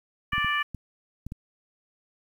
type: harmonic tone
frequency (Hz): 587.3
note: D5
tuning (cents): 0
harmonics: 2 / 3 / 4 / 5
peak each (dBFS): -28 / -27 / -31 / -33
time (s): 0.32-0.63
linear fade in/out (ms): 10
type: clicks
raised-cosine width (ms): 5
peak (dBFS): -23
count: 6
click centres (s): 0.333 / 0.381 / 0.446 / 0.747 / 1.266 / 1.321
effects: 9-bit